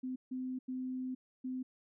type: tone bursts at uneven times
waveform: sine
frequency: 256.6 Hz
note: C4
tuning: 34 cents flat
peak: -36 dBFS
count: 4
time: 0.03-0.16 / 0.31-0.59 / 0.68-1.15 / 1.44-1.63 s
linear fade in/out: 10 ms
effects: none